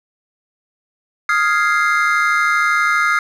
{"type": "chord", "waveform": "triangle", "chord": "F minor seventh", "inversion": "third", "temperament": "equal", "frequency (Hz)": [1244.5, 1396.9, 1661.2, 2093], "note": ["Eb6", "F6", "Ab6", "C7"], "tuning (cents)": [0, 0, 0, 0], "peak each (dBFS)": [-16, -16, -20, -17], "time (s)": [1.29, 3.19], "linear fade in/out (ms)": 2, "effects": []}